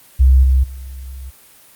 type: tone with level steps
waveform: sine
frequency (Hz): 65.41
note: C2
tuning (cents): 0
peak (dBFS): -6 / -9 / -27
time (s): 0.19-1.31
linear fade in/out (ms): 20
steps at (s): 0.43 / 0.63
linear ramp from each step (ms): 10
effects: white hiss -46 dBFS RMS until 1.75 s + Opus 32 kbps